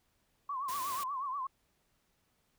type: tone with vibrato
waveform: sine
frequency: 1084 Hz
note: C#6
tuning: 39 cents flat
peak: -34 dBFS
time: 0.49-1.47 s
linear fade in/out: 5 ms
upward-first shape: triangle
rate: 8.3 Hz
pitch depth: 140 cents each way
type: noise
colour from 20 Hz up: white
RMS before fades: -43 dBFS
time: 0.68-1.04 s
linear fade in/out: 10 ms
effects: pink hiss -75 dBFS RMS until 2.58 s